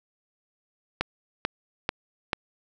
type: click train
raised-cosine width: 0.3 ms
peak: -8 dBFS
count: 4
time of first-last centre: 1.01-2.332 s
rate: 2.27 Hz
effects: none